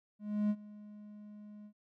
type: tone with ADSR envelope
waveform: triangle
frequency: 209 Hz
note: G#3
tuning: 11 cents sharp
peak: -25 dBFS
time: 0.19-1.73 s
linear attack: 310 ms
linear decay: 54 ms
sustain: -21 dB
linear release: 75 ms
effects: none